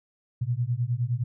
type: beating tone pair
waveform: sine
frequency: 116.54 / 126.24 Hz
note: A#2 / B2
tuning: 0 / +38 cents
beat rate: 9.7 Hz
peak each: -27 dBFS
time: 0.41-1.24 s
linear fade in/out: 10 ms
effects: none